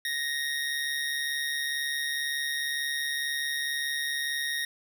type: tone with amplitude modulation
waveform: 25% pulse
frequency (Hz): 1864.7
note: A#6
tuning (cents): 0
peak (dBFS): -23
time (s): 0.05-4.65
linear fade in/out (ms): 2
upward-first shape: sine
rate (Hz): 142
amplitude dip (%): 45
effects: none